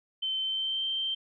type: tone with pitch glide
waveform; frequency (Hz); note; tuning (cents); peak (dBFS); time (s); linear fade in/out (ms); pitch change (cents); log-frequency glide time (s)
sine; 3085 to 3133; G7 to G7; -28 to -2; -28; 0.22-1.15; 10; +26; 0.41-0.84
effects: none